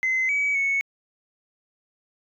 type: tone with pitch steps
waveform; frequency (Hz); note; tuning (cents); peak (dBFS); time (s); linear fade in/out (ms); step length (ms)
sine; 2055 / 2275 / 2211; C7 / C#7 / C#7; -32 / +44 / -5; -19; 0.03-0.81; 0; 260
effects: tanh soft clip ceiling -17 dBFS